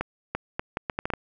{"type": "accelerating click train", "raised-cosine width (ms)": 0.5, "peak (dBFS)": -12, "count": 9, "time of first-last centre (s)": [0.01, 1.137], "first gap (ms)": 340, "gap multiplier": 0.72, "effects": []}